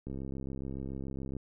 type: click train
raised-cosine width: 3 ms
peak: -27 dBFS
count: 88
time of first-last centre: 0.07-1.367 s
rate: 67.1 Hz
effects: none